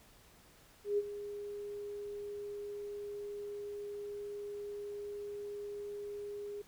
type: tone with ADSR envelope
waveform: sine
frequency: 410 Hz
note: G#4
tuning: 22 cents flat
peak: -27 dBFS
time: 0.84-6.62 s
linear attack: 140 ms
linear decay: 38 ms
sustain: -13 dB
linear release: 7 ms
effects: pink hiss -62 dBFS RMS until 6.67 s